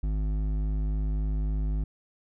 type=tone with hard clipping; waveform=sine; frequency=51.8 Hz; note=G#1; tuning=4 cents flat; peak=-27 dBFS; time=0.03-1.84 s; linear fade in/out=5 ms; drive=10 dB; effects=none